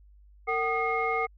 sine tone cluster, 456.9 / 758 / 1228 / 2150 Hz, A#4 / F#5 / D#6 / C7, -35 / +42 / -23 / +47 cents, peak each -30 dBFS, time 0.47-1.27 s, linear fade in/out 20 ms, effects tanh soft clip ceiling -15 dBFS + added 50 Hz sine -52 dBFS peak until 1.37 s

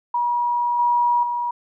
sine tone with level steps, 961 Hz, B5, 48 cents flat, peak -18 / -15 / -21 dBFS, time 0.14-1.51 s, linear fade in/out 5 ms, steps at 0.79 / 1.23 s, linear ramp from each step 2 ms, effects none

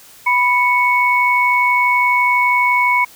sine tone pair together, 987.6 / 2217 Hz, B5 / C#7, 0 / 0 cents, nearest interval octave + major second, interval 1400 cents, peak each -14 dBFS, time 0.26-3.05 s, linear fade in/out 10 ms, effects white hiss -43 dBFS RMS until 3.15 s

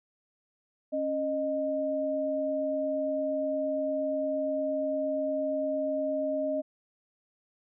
sine tone pair together, 274.7 / 616.7 Hz, C#4 / D#5, -16 / -16 cents, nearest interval octave + major second, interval 1400 cents, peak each -33 / -28 dBFS, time 0.92-6.62 s, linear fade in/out 20 ms, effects none

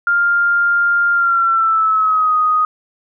sine tone with pitch glide, 1400 to 1247.3 Hz, F6 to D#6, +4 to +4 cents, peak -11 dBFS, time 0.07-2.65 s, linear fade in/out 2 ms, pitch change -200 cents, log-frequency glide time 1.13-2.35 s, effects none

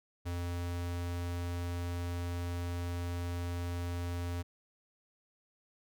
square tone, 87.2 Hz, F2, 2 cents flat, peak -35 dBFS, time 0.25-4.43 s, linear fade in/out 20 ms, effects none

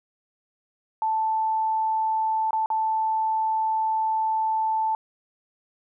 sine tone with dropouts, 880 Hz, A5, in tune, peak -21 dBFS, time 1.02-4.95 s, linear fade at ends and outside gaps 1 ms, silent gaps 2.508-2.531 / 2.66-2.702 s, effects none

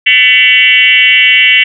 sine tone with frequency modulation, 2489 Hz, D#7, in tune, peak -3 dBFS, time 0.06-1.64 s, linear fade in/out 10 ms, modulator 241 Hz, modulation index 2.3, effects none

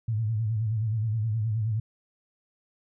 sine tone with vibrato, 110 Hz, A2, in tune, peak -24 dBFS, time 0.08-1.8 s, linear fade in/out 5 ms, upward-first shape sine, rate 9.5 Hz, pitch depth 91 cents each way, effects none

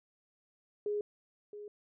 sine tone with echo, 415.3 Hz, G#4, in tune, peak -31 dBFS, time 0.86-1.01 s, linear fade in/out 2 ms, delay 670 ms, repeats 1, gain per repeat -12 dB, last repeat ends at 1.68 s, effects none

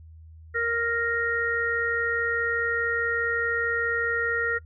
harmonic tone, 466.2 Hz, A#4, in tune, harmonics 1 / 3 / 4, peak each -29 / -28 / -27 dBFS, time 0.54-4.59 s, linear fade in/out 20 ms, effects noise-tail reverb RT60 0.1 s tail -21 dB re dry + added 80 Hz sine -44 dBFS peak until 4.65 s

